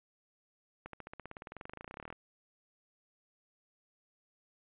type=accelerating click train; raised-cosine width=0.5 ms; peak=-29 dBFS; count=30; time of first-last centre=0.86-2.126 s; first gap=73 ms; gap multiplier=0.96; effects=resampled to 8000 Hz